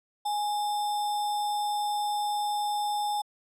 sine tone with sample-and-hold, 830.6 Hz, G#5, in tune, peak -26 dBFS, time 0.25-3.22 s, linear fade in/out 10 ms, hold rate 4410 Hz, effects low-pass 11000 Hz 12 dB/octave

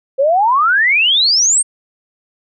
sine exponential sweep, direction up, 518 to 8810 Hz, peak -9 dBFS, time 0.18-1.63 s, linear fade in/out 20 ms, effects none

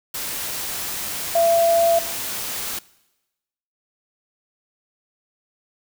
sine tone in noise, 674 Hz, E5, 38 cents sharp, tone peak -14 dBFS, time 1.35-1.99 s, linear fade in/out 5 ms, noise white, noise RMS -28 dBFS, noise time 0.14-2.79 s, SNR +11 dB, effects noise-tail reverb RT60 1.0 s tail -21 dB re dry

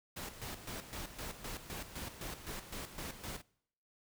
pink noise with tremolo, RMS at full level -43 dBFS, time 0.16-3.42 s, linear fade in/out 10 ms, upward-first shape square, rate 3.9 Hz, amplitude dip 65%, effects noise-tail reverb RT60 0.7 s tail -24 dB re dry

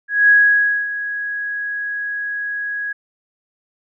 sine tone with ADSR envelope, 1661.2 Hz, G#6, in tune, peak -7 dBFS, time 0.08-2.93 s, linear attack 210 ms, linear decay 580 ms, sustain -14 dB, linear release 10 ms, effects none

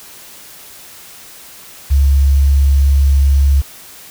sine tone with quantisation, 69.3 Hz, C#2, in tune, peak -7 dBFS, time 1.9-3.62 s, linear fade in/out 20 ms, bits 6, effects white hiss -37 dBFS RMS until 4.1 s

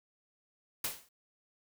white noise with exponential decay, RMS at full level -31 dBFS, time 0.84-1.09 s, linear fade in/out 5 ms, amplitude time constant 54 ms, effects none

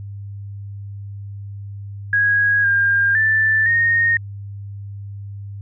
sine tone with pitch steps, 1651 / 1606 / 1765 / 1851 Hz, G#6 / G6 / A6 / A#6, -11 / +41 / +5 / -13 cents, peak -13 dBFS, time 2.13-4.17 s, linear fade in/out 2 ms, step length 510 ms, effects added 100 Hz sine -29 dBFS peak until 5.61 s

